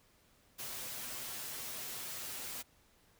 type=noise with comb filter; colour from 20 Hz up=white; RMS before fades=-43 dBFS; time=0.58-2.63 s; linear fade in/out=20 ms; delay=8 ms; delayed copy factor=+0.6; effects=pink hiss -68 dBFS RMS until 3.19 s